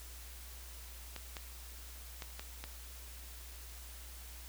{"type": "clicks", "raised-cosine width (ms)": 0.2, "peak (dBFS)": -25, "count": 5, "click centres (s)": [1.163, 1.368, 2.222, 2.395, 2.64], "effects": ["added 60 Hz sine -49 dBFS peak until 4.48 s", "white hiss -53 dBFS RMS until 4.48 s"]}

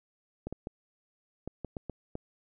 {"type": "clicks", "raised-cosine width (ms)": 2, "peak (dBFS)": -23, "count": 8, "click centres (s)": [0.47, 0.526, 0.671, 1.476, 1.647, 1.768, 1.897, 2.154], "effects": []}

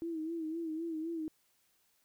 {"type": "tone with vibrato", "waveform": "sine", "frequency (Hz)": 324.4, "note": "E4", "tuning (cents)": -28, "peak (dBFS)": -35, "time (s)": [0.02, 1.28], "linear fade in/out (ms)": 0, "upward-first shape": "sine", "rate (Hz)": 3.9, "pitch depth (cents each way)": 69, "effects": ["white hiss -73 dBFS RMS until 2.04 s"]}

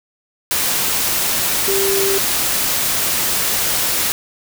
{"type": "tone in noise", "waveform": "sine", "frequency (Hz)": 392, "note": "G4", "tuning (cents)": 0, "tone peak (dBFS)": -17, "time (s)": [1.68, 2.18], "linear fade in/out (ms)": 0, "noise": "white", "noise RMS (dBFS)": -18, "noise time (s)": [0.51, 4.12], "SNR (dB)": -2, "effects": []}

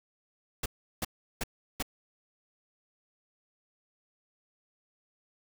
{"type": "noise bursts", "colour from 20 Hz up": "pink", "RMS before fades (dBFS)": -32, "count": 4, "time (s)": [0.63, 1.826], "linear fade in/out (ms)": 5, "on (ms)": 29, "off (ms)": 360, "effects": []}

